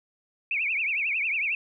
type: tone with vibrato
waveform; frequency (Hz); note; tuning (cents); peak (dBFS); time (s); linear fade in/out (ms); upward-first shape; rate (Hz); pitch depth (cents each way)
sine; 2433; D#7; -39; -24; 0.51-1.55; 2; triangle; 11; 220
effects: none